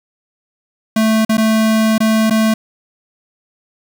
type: tone with dropouts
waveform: square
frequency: 220 Hz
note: A3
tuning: in tune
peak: -11 dBFS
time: 0.96-2.54 s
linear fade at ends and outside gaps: 5 ms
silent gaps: 1.25-1.293 / 1.371-1.379 / 1.981-2.003 / 2.299-2.307 s
effects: 7-bit